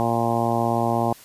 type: harmonic tone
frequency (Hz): 116.54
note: A#2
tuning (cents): 0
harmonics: 1 / 2 / 3 / 4 / 5 / 6 / 7 / 8 / 9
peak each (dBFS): -27 / -26 / -28 / -32 / -28 / -26 / -26 / -31 / -32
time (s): 0-1.13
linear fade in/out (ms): 0
effects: white hiss -47 dBFS RMS until 1.24 s + resampled to 32000 Hz